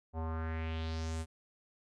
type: tone with low-pass filter sweep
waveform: square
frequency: 80.7 Hz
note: E2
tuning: 36 cents flat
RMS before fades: -37 dBFS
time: 0.13-1.26 s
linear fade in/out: 50 ms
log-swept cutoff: 770 to 9600 Hz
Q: 2.7
effects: none